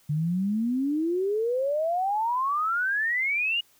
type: exponential sweep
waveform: sine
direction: up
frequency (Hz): 144.9 to 2900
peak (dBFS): -23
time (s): 0.09-3.61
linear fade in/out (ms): 10
effects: white hiss -61 dBFS RMS until 3.79 s